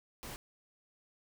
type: noise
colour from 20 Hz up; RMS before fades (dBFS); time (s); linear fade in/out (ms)
pink; -45; 0.23-0.36; 0
effects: none